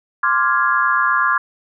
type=chord; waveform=sine; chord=D half-diminished seventh; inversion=third; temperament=equal; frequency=1046.5 / 1174.7 / 1396.9 / 1661.2 Hz; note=C6 / D6 / F6 / Ab6; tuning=0 / 0 / 0 / 0 cents; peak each=-19 dBFS; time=0.23-1.38 s; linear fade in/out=5 ms; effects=none